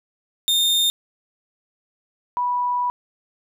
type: tone pair in turn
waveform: 40% pulse / sine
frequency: 3643 / 981.2 Hz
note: A#7 / B5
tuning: -41 / -12 cents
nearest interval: octave + major seventh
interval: 2271 cents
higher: first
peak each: -15 / -19 dBFS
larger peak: first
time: 0.48-0.9 / 2.37-2.9 s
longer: second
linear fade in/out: 0 ms
effects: none